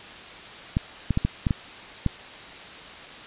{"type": "clicks", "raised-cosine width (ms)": 5, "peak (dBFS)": -9, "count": 7, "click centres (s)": [0.769, 1.107, 1.174, 1.25, 1.468, 1.508, 2.063], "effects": ["white hiss -41 dBFS RMS until 3.26 s", "resampled to 8000 Hz"]}